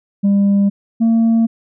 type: tone pair in turn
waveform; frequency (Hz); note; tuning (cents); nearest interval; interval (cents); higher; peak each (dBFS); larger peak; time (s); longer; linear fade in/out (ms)
sine; 200 / 227.5; G3 / A#3; +35 / -42; major second; 223; second; -7; neither; 0.23-0.7 / 1-1.47; neither; 20
effects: tanh soft clip ceiling -9 dBFS